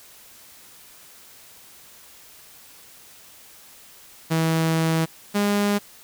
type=tone pair in turn; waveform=sawtooth; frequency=162.1 / 204.2 Hz; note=E3 / G#3; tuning=-29 / -29 cents; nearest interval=major third; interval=400 cents; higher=second; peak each=-15 dBFS; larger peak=neither; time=4.3-5.06 / 5.34-5.79 s; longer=first; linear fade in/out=20 ms; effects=white hiss -48 dBFS RMS until 6.03 s